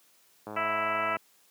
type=click train; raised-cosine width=1 ms; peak=-25 dBFS; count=75; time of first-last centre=0.47-1.168 s; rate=106 Hz
type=harmonic tone; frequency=330 Hz; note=E4; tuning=2 cents sharp; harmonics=2 / 3 / 4 / 5 / 6 / 7 / 8 / 9; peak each=-34 / -35 / -30 / -40 / -36 / -39 / -38 / -48 dBFS; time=0.56-1.17 s; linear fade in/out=10 ms
effects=white hiss -63 dBFS RMS until 1.5 s + high-pass 150 Hz 12 dB/octave